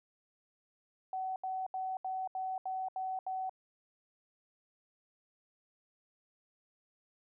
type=tone bursts; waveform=sine; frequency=754 Hz; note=F#5; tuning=32 cents sharp; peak=-34 dBFS; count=8; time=1.13-3.495 s; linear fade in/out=2 ms; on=230 ms; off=75 ms; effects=none